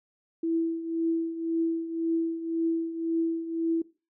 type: tone with tremolo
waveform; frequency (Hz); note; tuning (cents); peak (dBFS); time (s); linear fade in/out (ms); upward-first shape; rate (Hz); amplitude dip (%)
sine; 329.6; E4; 0; -22; 0.43-3.82; 5; triangle; 1.9; 75
effects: noise-tail reverb RT60 0.3 s tail -19 dB re dry